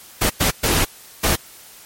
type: noise bursts at uneven times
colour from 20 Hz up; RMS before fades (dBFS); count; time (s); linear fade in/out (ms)
pink; -17; 4; 0.21-0.3 / 0.4-0.51 / 0.63-0.85 / 1.23-1.36; 10
effects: white hiss -43 dBFS RMS until 1.85 s + MP3 64 kbps